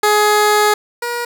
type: tone pair in turn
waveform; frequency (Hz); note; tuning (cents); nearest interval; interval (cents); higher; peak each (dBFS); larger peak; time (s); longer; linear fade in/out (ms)
15% pulse; 420 / 477.9; G#4 / A#4; +19 / +43; major second; 224; second; -4 / -13; first; 0.03-0.74 / 1.02-1.25; first; 5
effects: none